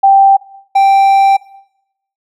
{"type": "tone pair in turn", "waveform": ["sine", "triangle"], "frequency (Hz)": [784, 784], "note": ["G5", "G5"], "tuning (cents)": [0, 0], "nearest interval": "unison", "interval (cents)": 0, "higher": "neither", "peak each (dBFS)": -3, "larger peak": "neither", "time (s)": [[0.03, 0.37], [0.75, 1.37]], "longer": "second", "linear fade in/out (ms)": 10, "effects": ["noise-tail reverb RT60 0.8 s tail -20 dB re dry"]}